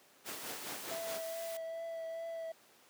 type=noise with tremolo; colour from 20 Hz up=pink; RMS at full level=-41 dBFS; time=0.24-1.22 s; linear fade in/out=50 ms; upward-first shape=sine; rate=4.8 Hz; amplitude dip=60%
type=noise; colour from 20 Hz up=white; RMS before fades=-48 dBFS; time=0.26-1.57 s; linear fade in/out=2 ms
type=tone with vibrato; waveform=triangle; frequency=659.3 Hz; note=E5; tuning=in tune; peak=-37 dBFS; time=0.91-2.52 s; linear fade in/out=5 ms; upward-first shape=triangle; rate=2.4 Hz; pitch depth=19 cents each way
effects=pink hiss -63 dBFS RMS until 2.89 s + high-pass 300 Hz 12 dB/octave